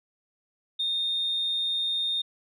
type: tone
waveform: sine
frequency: 3662 Hz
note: A#7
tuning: 32 cents flat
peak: -24 dBFS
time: 0.79-2.22 s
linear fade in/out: 10 ms
effects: tanh soft clip ceiling -20 dBFS